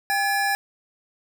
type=tone pair together; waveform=square; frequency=796.3 / 1707 Hz; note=G5 / G#6; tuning=+27 / +47 cents; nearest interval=octave + minor second; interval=1320 cents; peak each=-24 dBFS; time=0.1-0.55 s; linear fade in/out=0 ms; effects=none